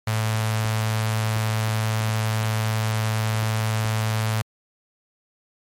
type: tone with notch filter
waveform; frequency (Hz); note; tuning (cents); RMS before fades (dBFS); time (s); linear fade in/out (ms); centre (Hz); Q
sawtooth; 110; A2; 0; -23; 0.07-4.42; 5; 310; 0.54
effects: MP3 64 kbps